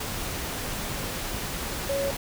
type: tone in noise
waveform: sine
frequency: 554.4 Hz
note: C#5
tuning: in tune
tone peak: -25 dBFS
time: 1.89-2.11 s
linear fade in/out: 5 ms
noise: pink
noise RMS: -32 dBFS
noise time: 0-2.17 s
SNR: +4 dB
effects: none